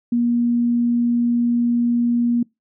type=tone; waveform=sine; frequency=238.3 Hz; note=A#3; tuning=38 cents sharp; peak=-15 dBFS; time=0.12-2.43 s; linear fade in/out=5 ms; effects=noise-tail reverb RT60 0.2 s tail -25 dB re dry